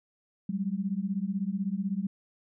sine beating tone pair, 187.5 / 203.5 Hz, F#3 / G#3, +23 / -35 cents, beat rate 16 Hz, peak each -31 dBFS, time 0.49-2.07 s, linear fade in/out 5 ms, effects none

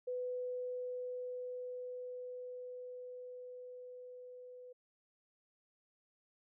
sine tone with level ramp, 498.8 Hz, B4, 17 cents sharp, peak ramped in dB -36 to -50 dBFS, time 0.07-4.73 s, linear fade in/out 10 ms, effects none

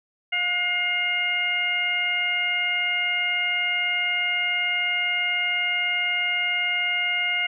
harmonic tone with a mistuned harmonic, 709 Hz, F5, 26 cents sharp, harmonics 1 / 2 / 3 / 4, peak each -35 / -32 / -23 / -27 dBFS, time 0.32-7.47 s, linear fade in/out 10 ms, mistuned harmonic 2, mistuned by +44 cents, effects none

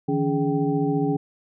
sine tone cluster, 150.8 / 165.5 / 282.2 / 418 / 777 Hz, D3 / E3 / C#4 / G#4 / G5, +46 / +7 / +31 / +11 / -16 cents, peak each -27 / -28 / -23 / -26 / -31 dBFS, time 0.08-1.17 s, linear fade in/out 10 ms, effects none

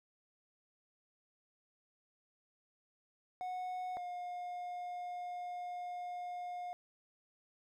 triangle tone pair in turn, 733 / 713.8 Hz, F#5 / F5, -16 / +38 cents, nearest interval unison, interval 46 cents, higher first, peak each -36 / -38 dBFS, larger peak first, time 3.41-3.97 / 3.97-6.73 s, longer second, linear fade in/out 0 ms, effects none

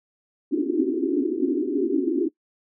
pink band-pass noise, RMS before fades -23 dBFS, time 0.51-2.29 s, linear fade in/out 20 ms, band 260 to 390 Hz, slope 96 dB/octave, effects noise-tail reverb RT60 0.1 s tail -21 dB re dry

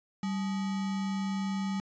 sine tone with sample-and-hold, 194.5 Hz, G3, 13 cents flat, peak -29 dBFS, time 0.23-1.8 s, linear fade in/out 2 ms, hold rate 1050 Hz, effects resampled to 16000 Hz

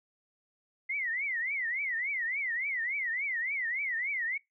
sine tone with vibrato, 2040 Hz, C7, 44 cents flat, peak -30 dBFS, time 0.89-4.38 s, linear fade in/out 10 ms, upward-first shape triangle, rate 3.5 Hz, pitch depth 240 cents each way, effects noise-tail reverb RT60 0.2 s tail -24 dB re dry

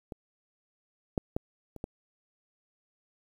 clicks, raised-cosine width 2 ms, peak -25 / -14 / -16 / -30 / -21 dBFS, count 5, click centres 0.122 / 1.178 / 1.365 / 1.763 / 1.841 s, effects 9-bit

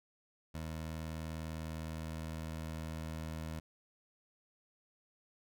20% pulse tone, 79.8 Hz, D#2, 44 cents sharp, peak -35 dBFS, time 0.54-3.6 s, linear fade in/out 10 ms, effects none

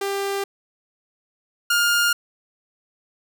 sawtooth tone pair in turn, 396.3 / 1412.3 Hz, G4 / F6, +19 / +19 cents, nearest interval octave + minor seventh, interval 2200 cents, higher second, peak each -19 / -13 dBFS, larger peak second, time 0.01-0.44 / 1.7-2.13 s, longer neither, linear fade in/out 5 ms, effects none

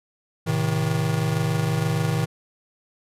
square chord, A diminished, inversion none, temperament just, 110 / 132 / 158.4 Hz, A2 / C3 / Eb3, 0 / +16 / +31 cents, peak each -27 / -28 / -24 dBFS, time 0.46-2.26 s, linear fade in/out 20 ms, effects resampled to 32000 Hz

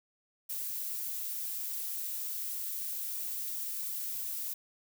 violet noise, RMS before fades -37 dBFS, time 0.49-4.54 s, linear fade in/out 10 ms, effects none

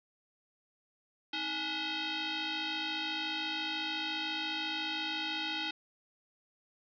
sine tone with frequency modulation, 315.6 Hz, D#4, 25 cents sharp, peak -33 dBFS, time 1.33-5.71 s, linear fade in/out 5 ms, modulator 577 Hz, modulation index 6.8, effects none

